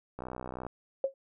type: click train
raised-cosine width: 1 ms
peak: -25 dBFS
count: 31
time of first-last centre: 0.19-0.666 s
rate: 63 Hz
type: tone with exponential decay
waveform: sine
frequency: 541 Hz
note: C#5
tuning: 42 cents flat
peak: -21 dBFS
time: 1.04-1.14 s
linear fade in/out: 2 ms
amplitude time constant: 20 ms
effects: none